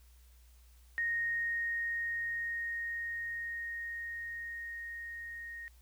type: tone with level ramp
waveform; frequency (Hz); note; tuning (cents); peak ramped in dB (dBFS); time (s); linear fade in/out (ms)
sine; 1861; A#6; -3; -30 to -42; 0.98-5.68; 0
effects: added 60 Hz sine -57 dBFS peak until 5.81 s + white hiss -68 dBFS RMS until 5.81 s